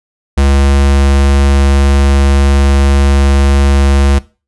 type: tone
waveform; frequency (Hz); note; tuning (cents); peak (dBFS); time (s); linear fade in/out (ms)
square; 69.3; C#2; 0; -7; 0.37-4.19; 10
effects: noise-tail reverb RT60 0.3 s tail -18 dB re dry + resampled to 24000 Hz